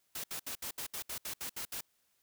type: noise bursts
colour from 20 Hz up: white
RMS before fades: -40 dBFS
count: 11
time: 0.15-1.809 s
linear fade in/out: 5 ms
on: 89 ms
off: 68 ms
effects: white hiss -75 dBFS RMS until 2.22 s